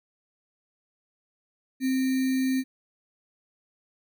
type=tone with sample-and-hold; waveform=sine; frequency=261.6 Hz; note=C4; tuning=in tune; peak=-22 dBFS; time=1.8-2.64 s; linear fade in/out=50 ms; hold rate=2100 Hz; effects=none